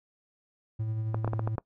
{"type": "tone with tremolo", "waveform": "triangle", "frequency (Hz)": 110, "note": "A2", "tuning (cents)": 0, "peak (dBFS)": -26, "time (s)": [0.79, 1.56], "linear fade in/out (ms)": 10, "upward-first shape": "sine", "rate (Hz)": 11, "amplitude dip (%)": 30}
{"type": "clicks", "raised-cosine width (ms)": 1, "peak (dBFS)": -17, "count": 7, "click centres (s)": [1.145, 1.246, 1.277, 1.334, 1.394, 1.475, 1.582]}
{"effects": ["noise-tail reverb RT60 0.1 s tail -23 dB re dry"]}